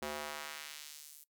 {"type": "tone with high-pass filter sweep", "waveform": "square", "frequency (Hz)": 74.4, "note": "D2", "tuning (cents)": 23, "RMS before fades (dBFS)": -45, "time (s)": [0.02, 1.24], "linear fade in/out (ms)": 5, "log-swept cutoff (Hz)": [360, 11000], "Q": 0.76, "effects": ["noise-tail reverb RT60 0.1 s tail -19 dB re dry"]}